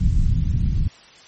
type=low-pass noise; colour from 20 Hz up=pink; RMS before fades=-18 dBFS; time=0-0.88 s; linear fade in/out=10 ms; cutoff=160 Hz; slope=24 dB/octave; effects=white hiss -47 dBFS RMS until 1.27 s + MP3 32 kbps